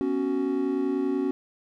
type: chord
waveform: triangle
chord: B suspended second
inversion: none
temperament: equal with one note detuned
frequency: 246.9 / 277.2 / 373 Hz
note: B3 / C#4 / F#4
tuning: 0 / 0 / +14 cents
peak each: -30 / -24 / -26 dBFS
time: 0.01-1.31 s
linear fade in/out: 0 ms
effects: none